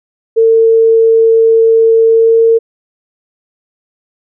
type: tone with pitch glide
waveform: sine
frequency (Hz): 451.6 to 455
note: A4 to A#4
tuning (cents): +45 to -42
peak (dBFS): -4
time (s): 0.36-2.59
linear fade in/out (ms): 20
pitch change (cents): +13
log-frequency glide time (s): 2.07-2.39
effects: none